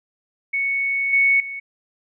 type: tone with level steps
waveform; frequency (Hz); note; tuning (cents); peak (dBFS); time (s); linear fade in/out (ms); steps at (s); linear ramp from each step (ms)
sine; 2217; C#7; 0; -19 / -13 / -28; 0.53-1.6; 10; 1.13 / 1.4; 2
effects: none